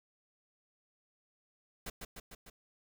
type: noise with echo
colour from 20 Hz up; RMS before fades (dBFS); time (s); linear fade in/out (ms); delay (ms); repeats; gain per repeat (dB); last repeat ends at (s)
pink; -41; 1.86-1.9; 5; 150; 4; -3; 2.5
effects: none